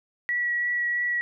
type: tone with vibrato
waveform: sine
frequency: 1932 Hz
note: B6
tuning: 39 cents flat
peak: -23 dBFS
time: 0.29-1.21 s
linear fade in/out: 0 ms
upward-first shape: triangle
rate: 3 Hz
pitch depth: 12 cents each way
effects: none